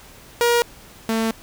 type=tone pair in turn; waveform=sawtooth; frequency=475.1 / 224.2 Hz; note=A#4 / A3; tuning=+33 / +33 cents; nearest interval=octave + minor second; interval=1300 cents; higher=first; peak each=-11 / -15 dBFS; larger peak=first; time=0.41-0.62 / 1.09-1.31 s; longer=second; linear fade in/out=0 ms; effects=pink hiss -45 dBFS RMS until 1.42 s